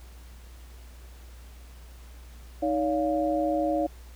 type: tone cluster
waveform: sine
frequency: 312.5 / 569 / 702 Hz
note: D#4 / C#5 / F5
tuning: +8 / +45 / +9 cents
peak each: -27 / -27 / -29 dBFS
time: 2.62-3.87 s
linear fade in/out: 10 ms
effects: added 60 Hz sine -44 dBFS peak until 4.15 s + pink hiss -55 dBFS RMS until 4.15 s